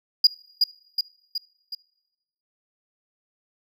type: tone with echo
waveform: triangle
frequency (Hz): 4872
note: D#8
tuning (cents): -37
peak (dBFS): -8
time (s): 0.24-0.27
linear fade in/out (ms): 5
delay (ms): 370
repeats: 4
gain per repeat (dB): -5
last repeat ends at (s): 1.75
effects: noise-tail reverb RT60 1.0 s tail -23 dB re dry + tanh soft clip ceiling -7 dBFS